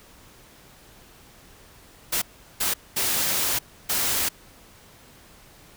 white noise bursts at uneven times, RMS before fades -24 dBFS, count 4, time 2.12-2.22 / 2.6-2.74 / 2.96-3.59 / 3.89-4.29 s, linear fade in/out 10 ms, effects pink hiss -51 dBFS RMS until 5.76 s

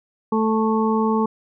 harmonic tone, 220 Hz, A3, in tune, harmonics 1 / 2 / 4 / 5, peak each -19 / -22 / -25 / -26 dBFS, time 0.32-1.26 s, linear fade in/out 5 ms, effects none

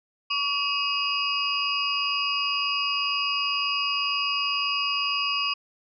sine tone cluster, 1132 / 2545 / 2857 / 4900 Hz, C#6 / D#7 / F7 / D#8, +36 / +39 / +39 / -27 cents, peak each -29 dBFS, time 0.3-5.54 s, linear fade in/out 10 ms, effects none

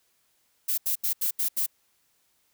violet noise bursts, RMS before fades -26 dBFS, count 6, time 0.68-1.664 s, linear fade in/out 10 ms, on 99 ms, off 78 ms, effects white hiss -69 dBFS RMS until 2.53 s

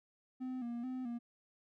triangle tone with vibrato, 246.4 Hz, B3, 4 cents flat, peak -36 dBFS, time 0.4-1.19 s, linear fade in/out 20 ms, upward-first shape square, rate 2.3 Hz, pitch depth 68 cents each way, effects none

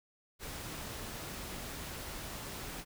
pink noise, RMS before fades -43 dBFS, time 0.39-2.85 s, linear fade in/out 50 ms, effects none

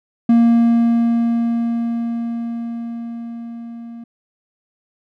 triangle tone with level ramp, 233.1 Hz, A#3, in tune, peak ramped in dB -6 to -29 dBFS, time 0.29-4.04 s, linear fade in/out 5 ms, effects none

